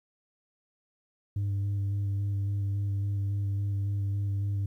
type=tone with vibrato; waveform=sine; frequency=100 Hz; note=G2; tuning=35 cents sharp; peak=-24 dBFS; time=1.36-4.66 s; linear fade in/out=5 ms; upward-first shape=square; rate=3.6 Hz; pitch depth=13 cents each way; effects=tanh soft clip ceiling -26 dBFS + 11-bit